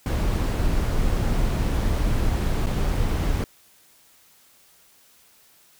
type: noise with dropouts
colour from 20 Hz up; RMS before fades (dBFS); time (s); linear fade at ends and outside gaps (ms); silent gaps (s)
brown; -22; 0.06-3.44; 1; 2.66-2.668
effects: white hiss -56 dBFS RMS until 5.79 s